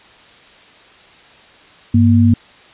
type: tone pair together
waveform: sine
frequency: 99 / 235.9 Hz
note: G2 / A#3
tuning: +18 / +21 cents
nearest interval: octave + minor third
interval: 1503 cents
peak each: -10 dBFS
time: 1.94-2.34 s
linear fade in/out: 5 ms
effects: white hiss -44 dBFS RMS until 2.73 s + resampled to 8000 Hz